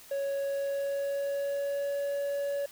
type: tone with pitch glide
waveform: triangle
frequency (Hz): 555 to 565.4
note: C#5 to C#5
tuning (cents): +2 to +34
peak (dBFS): -27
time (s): 0.11-2.66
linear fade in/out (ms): 5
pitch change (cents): +32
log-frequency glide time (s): 0.35-2.02
effects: white hiss -52 dBFS RMS until 2.71 s